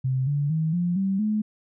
sine tone with pitch steps, 130.6 / 144.08 / 158.94 / 175.34 / 193.43 / 213.4 Hz, C3 / D3 / D#3 / F3 / G3 / G#3, -3 / -33 / +37 / +7 / -23 / +47 cents, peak -21 dBFS, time 0.04-1.42 s, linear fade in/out 10 ms, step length 230 ms, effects none

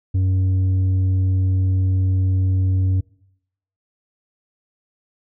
sine tone with tanh clipping, 93.9 Hz, F#2, 26 cents sharp, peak -16 dBFS, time 0.14-3.01 s, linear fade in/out 10 ms, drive 5 dB, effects noise-tail reverb RT60 0.8 s tail -24 dB re dry

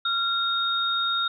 sine tone pair together, 1379 / 3714 Hz, F6 / A#7, -22 / -7 cents, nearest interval octave + perfect fourth, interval 1715 cents, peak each -25 dBFS, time 0.05-1.28 s, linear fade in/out 5 ms, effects none

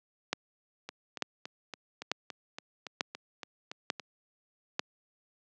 two click trains, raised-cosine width 0.2 ms, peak -11 / -22 dBFS, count 6 / 12, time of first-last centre 0.33-4.794 / 0.89-3.997 s, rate 1.12 / 3.54 Hz, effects high-pass 200 Hz 12 dB/octave + low-pass 7000 Hz 12 dB/octave

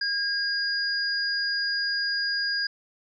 sine tone pair together, 1626 / 4882 Hz, G#6 / D#8, -37 / -34 cents, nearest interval octave + perfect fifth, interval 1903 cents, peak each -27 dBFS, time 0.01-2.67 s, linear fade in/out 5 ms, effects none

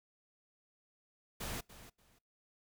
pink noise with echo, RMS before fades -41 dBFS, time 1.4-1.61 s, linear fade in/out 10 ms, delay 290 ms, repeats 2, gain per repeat -14 dB, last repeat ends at 2.19 s, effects noise-tail reverb RT60 0.3 s tail -25 dB re dry

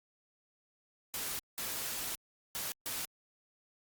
white noise bursts at uneven times, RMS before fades -38 dBFS, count 4, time 1.14-1.39 / 1.58-2.15 / 2.55-2.72 / 2.86-3.05 s, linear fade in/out 0 ms, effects Opus 48 kbps

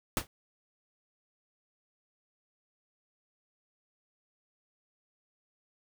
pink noise with exponential decay, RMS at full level -25 dBFS, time 0.17-0.27 s, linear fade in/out 1 ms, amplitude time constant 21 ms, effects none

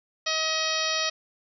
harmonic tone, 634 Hz, D#5, 32 cents sharp, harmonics 1 / 2 / 3 / 4 / 5 / 6 / 7 / 8 / 9, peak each -33 / -33 / -33 / -33 / -33 / -33 / -33 / -33 / -33 dBFS, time 0.26-1.1 s, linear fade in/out 10 ms, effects none

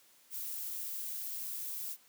violet noise, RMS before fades -40 dBFS, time 0.3-1.97 s, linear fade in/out 50 ms, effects white hiss -64 dBFS RMS until 2.08 s + high-pass 150 Hz 12 dB/octave

